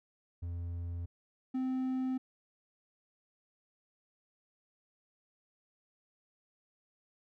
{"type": "tone pair in turn", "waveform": "triangle", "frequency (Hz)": [86.1, 259], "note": ["F2", "C4"], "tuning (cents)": [-24, -17], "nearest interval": "octave + perfect fifth", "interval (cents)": 1907, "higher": "second", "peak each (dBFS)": [-34, -29], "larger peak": "second", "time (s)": [[0.42, 1.06], [1.54, 2.18]], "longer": "neither", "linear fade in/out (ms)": 10, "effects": []}